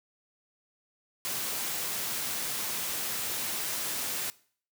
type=noise; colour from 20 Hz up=white; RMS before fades=-33 dBFS; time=1.25-4.3 s; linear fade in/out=0 ms; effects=noise-tail reverb RT60 0.5 s tail -21 dB re dry + high-pass 100 Hz 12 dB/octave